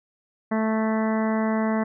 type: harmonic tone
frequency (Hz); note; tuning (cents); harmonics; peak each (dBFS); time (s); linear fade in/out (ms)
219.7; A3; -2; 1 / 2 / 3 / 4 / 5 / 6 / 7 / 8 / 9; -22 / -31 / -29 / -33 / -34 / -40 / -40 / -39 / -38; 0.51-1.84; 10
effects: none